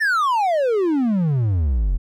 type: exponential sweep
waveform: triangle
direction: down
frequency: 1839 to 40.05 Hz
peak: -14 dBFS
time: 0-1.98 s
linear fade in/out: 20 ms
effects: none